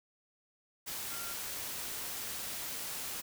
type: tone in noise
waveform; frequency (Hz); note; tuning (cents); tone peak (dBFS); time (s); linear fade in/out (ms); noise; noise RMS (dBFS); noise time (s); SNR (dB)
sine; 1385; F6; -15; -47; 1.1-1.34; 20; white; -40; 0.86-3.22; -10
effects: none